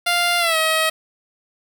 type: tone with pitch glide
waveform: 10% pulse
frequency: 698.5 to 636.8 Hz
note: F5 to D#5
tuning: 0 to +40 cents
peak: -8 dBFS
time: 0.06-0.9 s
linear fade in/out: 10 ms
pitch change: -160 cents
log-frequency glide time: 0.39-0.57 s
effects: 7-bit